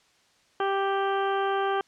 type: harmonic tone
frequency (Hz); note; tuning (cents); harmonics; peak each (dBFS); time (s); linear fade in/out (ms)
392.2; G4; +1; 1 / 2 / 3 / 4 / 5 / 6 / 7 / 8; -27 / -28 / -31 / -34 / -46 / -48 / -46 / -41; 0.6-1.81; 2
effects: white hiss -63 dBFS RMS until 1.87 s + low-pass 6000 Hz 12 dB/octave